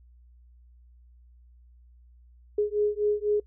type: beating tone pair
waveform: sine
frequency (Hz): 415.3 / 419.3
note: G#4 / G#4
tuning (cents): 0 / +17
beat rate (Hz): 4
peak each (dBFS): -26 / -26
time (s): 2.58-3.4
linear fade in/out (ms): 5
effects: noise-tail reverb RT60 0.1 s tail -23 dB re dry + added 60 Hz sine -52 dBFS peak until 3.46 s